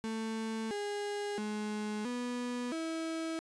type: tone with pitch steps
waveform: 35% pulse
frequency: 222.4 / 410.2 / 211.4 / 245 / 324.6 Hz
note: A3 / G#4 / G#3 / B3 / E4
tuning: +19 / -21 / +31 / -14 / -27 cents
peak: -33 dBFS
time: 0.04-3.39 s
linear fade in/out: 0 ms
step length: 670 ms
effects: resampled to 22050 Hz